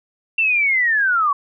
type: linear sweep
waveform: sine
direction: down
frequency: 2715 to 1099 Hz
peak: -14 dBFS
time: 0.38-1.33 s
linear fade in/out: 5 ms
effects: none